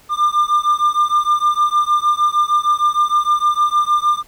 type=beating tone pair; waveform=triangle; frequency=1196 / 1202.5 Hz; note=D6 / D6; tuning=+31 / +41 cents; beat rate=6.5 Hz; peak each=-14 dBFS; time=0.09-4.23 s; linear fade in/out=50 ms; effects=pink hiss -49 dBFS RMS until 4.27 s